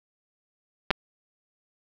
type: clicks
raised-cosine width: 0.3 ms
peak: -5 dBFS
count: 2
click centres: 0.906 / 0.911 s
effects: low-pass 5000 Hz 12 dB/octave + 7-bit